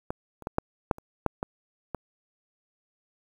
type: clicks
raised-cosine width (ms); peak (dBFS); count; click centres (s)
1; -16 / -30 / -16 / -9 / -8 / -29 / -9 / -15 / -17; 9; 0.105 / 0.423 / 0.471 / 0.584 / 0.912 / 0.984 / 1.263 / 1.429 / 1.947
effects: 8-bit